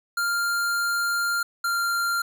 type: tone pair in turn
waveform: square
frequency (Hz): 1396.9 / 1388.9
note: F6 / F6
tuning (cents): 0 / -10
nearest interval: unison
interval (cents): 10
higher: first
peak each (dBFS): -23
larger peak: neither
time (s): 0.17-1.43 / 1.64-2.22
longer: first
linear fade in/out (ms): 5
effects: 9-bit